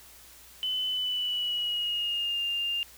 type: tone with pitch glide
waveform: sine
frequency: 3020 to 2802 Hz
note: F#7 to F7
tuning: +35 to +5 cents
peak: -27 dBFS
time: 0.63-2.83 s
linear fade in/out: 0 ms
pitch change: -130 cents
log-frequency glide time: 0.88-2.42 s
effects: added 60 Hz sine -61 dBFS peak until 2.97 s + white hiss -52 dBFS RMS until 2.97 s